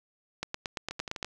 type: two click trains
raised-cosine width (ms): 0.2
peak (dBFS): -20 / -15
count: 5 / 8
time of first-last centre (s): 0.91-1.246 / 0.43-1.228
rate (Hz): 11.9 / 8.77
effects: none